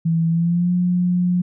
sine tone with pitch glide, 164.7 to 178.57 Hz, E3 to F3, -1 to +39 cents, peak -15 dBFS, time 0.05-1.42 s, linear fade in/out 10 ms, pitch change +140 cents, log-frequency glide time 0.29-0.72 s, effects none

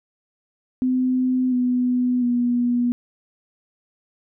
sine tone with pitch steps, 255.2 / 248.8 / 242.6 Hz, C4 / B3 / B3, -43 / +13 / -31 cents, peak -17 dBFS, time 0.82-2.92 s, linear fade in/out 0 ms, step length 700 ms, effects none

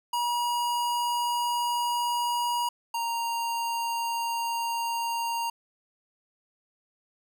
square tone pair in turn, 959 / 931.7 Hz, A#5 / A#5, +49 / -1 cents, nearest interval unison, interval 50 cents, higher first, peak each -26 / -28 dBFS, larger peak first, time 0.13-2.69 / 2.94-5.5 s, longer neither, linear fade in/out 5 ms, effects none

